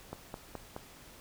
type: click train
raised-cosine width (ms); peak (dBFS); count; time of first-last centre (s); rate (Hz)
1; -25; 4; 0.13-0.764; 4.73
effects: pink hiss -54 dBFS RMS until 1.2 s